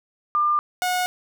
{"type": "tone pair in turn", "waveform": ["sine", "sawtooth"], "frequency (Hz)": [1198, 727.5], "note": ["D6", "F#5"], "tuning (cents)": [34, -29], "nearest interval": "major sixth", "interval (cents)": 863, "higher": "first", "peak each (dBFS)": -17, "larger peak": "neither", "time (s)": [[0.35, 0.59], [0.82, 1.06]], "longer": "neither", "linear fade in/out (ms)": 0, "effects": []}